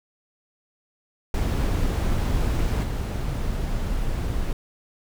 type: noise with level steps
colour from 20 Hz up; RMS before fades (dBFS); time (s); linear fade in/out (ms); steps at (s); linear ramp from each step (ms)
brown; -22 / -26; 1.34-4.53; 2; 2.83; 5
effects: none